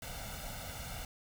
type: noise with comb filter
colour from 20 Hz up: pink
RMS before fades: -43 dBFS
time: 0.02-1.05 s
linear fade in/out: 2 ms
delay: 1.4 ms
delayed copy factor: +0.8
effects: none